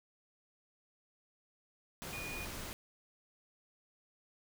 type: tone in noise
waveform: sine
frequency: 2451 Hz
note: D#7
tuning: 27 cents flat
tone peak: -43 dBFS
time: 2.13-2.45 s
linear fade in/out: 0 ms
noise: pink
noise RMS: -44 dBFS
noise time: 2.02-2.73 s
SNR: -2 dB
effects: none